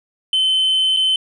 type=tone with dropouts; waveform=sine; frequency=3064 Hz; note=G7; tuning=40 cents flat; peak=-11 dBFS; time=0.33-1.16 s; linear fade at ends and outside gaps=2 ms; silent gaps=0.965-0.97 s; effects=tanh soft clip ceiling -12 dBFS